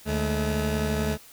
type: tone pair together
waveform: 20% pulse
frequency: 75.3 / 214.2 Hz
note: D2 / A3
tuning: +44 / -46 cents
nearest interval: octave + tritone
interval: 1810 cents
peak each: -22 dBFS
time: 0.05-1.18 s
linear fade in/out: 50 ms
effects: white hiss -50 dBFS RMS until 1.32 s